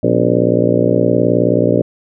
harmonic tone with a mistuned harmonic, 59 Hz, A#1, 22 cents sharp, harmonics 2 / 3 / 4 / 5 / 6 / 7 / 8 / 9 / 10, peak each -19 / -19 / -19 / -19 / -19 / -19 / -19 / -19 / -19 dBFS, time 0.03-1.82 s, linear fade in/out 5 ms, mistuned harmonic 4, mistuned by +130 cents, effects none

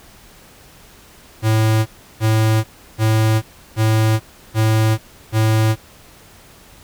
square tone bursts, 110 Hz, A2, in tune, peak -13 dBFS, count 6, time 1.42-5.76 s, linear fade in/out 50 ms, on 440 ms, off 340 ms, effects pink hiss -45 dBFS RMS until 6.83 s

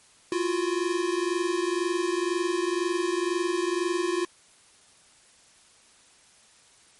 square tone pair together, 340.9 / 362.9 Hz, F4 / F#4, -42 / -34 cents, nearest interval minor second, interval 108 cents, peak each -28 / -28 dBFS, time 0.32-4.25 s, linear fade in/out 2 ms, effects white hiss -57 dBFS RMS until 6.99 s + MP3 48 kbps

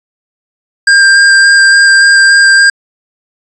square tone with vibrato, 1597 Hz, G6, 32 cents sharp, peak -3 dBFS, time 0.87-2.7 s, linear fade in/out 5 ms, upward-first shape square, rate 3.5 Hz, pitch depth 9 cents each way, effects resampled to 22050 Hz + 7-bit

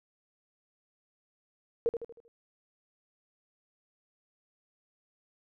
sine tone with echo, 466.2 Hz, A#4, in tune, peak -23 dBFS, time 1.86-1.89 s, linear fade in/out 0 ms, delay 78 ms, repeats 5, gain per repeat -7 dB, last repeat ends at 2.28 s, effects none

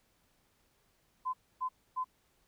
sine tone bursts, 1022 Hz, C6, 41 cents flat, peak -31 dBFS, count 3, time 1.25-2.045 s, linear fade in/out 20 ms, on 85 ms, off 270 ms, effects pink hiss -72 dBFS RMS until 2.47 s

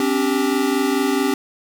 square chord, C suspended second, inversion none, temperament equal with one note detuned, 261.6 / 286.3 / 392 Hz, C4 / D4 / G4, 0 / -44 / 0 cents, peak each -22 dBFS, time 0-1.34 s, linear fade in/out 2 ms, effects none

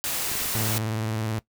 white noise, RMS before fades -28 dBFS, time 0.04-0.78 s, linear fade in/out 0 ms
clicks, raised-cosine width 3 ms, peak -27 dBFS, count 8, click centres 0.316 / 0.354 / 0.418 / 0.457 / 0.613 / 0.682 / 0.736 / 0.77 s
sawtooth tone with vibrato, 110 Hz, A2, in tune, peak -22 dBFS, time 0.55-1.39 s, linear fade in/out 0 ms, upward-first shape sine, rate 19 Hz, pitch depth 57 cents each way
effects noise-tail reverb RT60 0.1 s tail -18 dB re dry

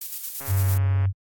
violet noise with tremolo, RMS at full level -30 dBFS, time 0.01-0.78 s, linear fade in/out 5 ms, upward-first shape square, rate 8.9 Hz, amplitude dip 40%
click train, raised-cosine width 0.5 ms, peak -24 dBFS, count 90, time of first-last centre 0.41-1.055 s, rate 138 Hz
sine tone, 96.3 Hz, G2, 30 cents flat, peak -18 dBFS, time 0.47-1.13 s, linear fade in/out 50 ms
effects AAC 64 kbps

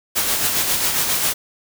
white noise with tremolo, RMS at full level -18 dBFS, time 0.15-1.34 s, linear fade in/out 20 ms, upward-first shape sine, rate 7.4 Hz, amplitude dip 40%, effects none

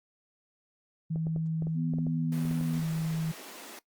sine tone, 160.8 Hz, E3, 43 cents flat, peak -28 dBFS, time 1.1-3.32 s, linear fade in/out 10 ms
clicks, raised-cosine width 2 ms, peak -27 dBFS, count 11, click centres 1.159 / 1.269 / 1.362 / 1.623 / 1.67 / 1.937 / 1.986 / 2.068 / 2.453 / 2.512 / 2.61 s
sine tone with pitch glide, 246.9 to 245.3 Hz, B3 to B3, 0 to -12 cents, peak -32 dBFS, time 1.74-2.83 s, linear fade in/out 50 ms, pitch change -12 cents, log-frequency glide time 2.14-2.67 s
pink high-pass noise, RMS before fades -46 dBFS, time 2.32-3.79 s, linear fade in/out 2 ms, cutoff 220 Hz, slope 48 dB/octave
effects noise-tail reverb RT60 0.1 s tail -18 dB re dry + Opus 48 kbps

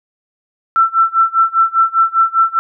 sine tone with tremolo, 1339 Hz, E6, 27 cents sharp, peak -6 dBFS, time 0.76-2.59 s, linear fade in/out 0 ms, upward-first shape sine, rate 5 Hz, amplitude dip 95%, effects none

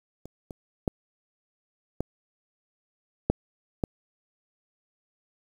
clicks, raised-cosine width 2 ms, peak -28 / -25 / -11 / -14 / -7 / -12 dBFS, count 6, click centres 0.256 / 0.508 / 0.878 / 2.006 / 3.3 / 3.838 s, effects 8-bit

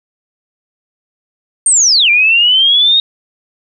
sine linear two-way sweep, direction down then up, 8870 to 2349 to 3758 Hz, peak -6 dBFS, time 1.66-3 s, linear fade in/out 2 ms, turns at 2.1 s, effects none

